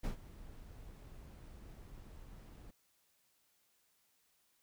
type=noise with ADSR envelope; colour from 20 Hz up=brown; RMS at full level=-35 dBFS; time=0.03-2.71 s; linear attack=18 ms; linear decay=110 ms; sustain=-18 dB; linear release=8 ms; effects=white hiss -75 dBFS RMS until 4.62 s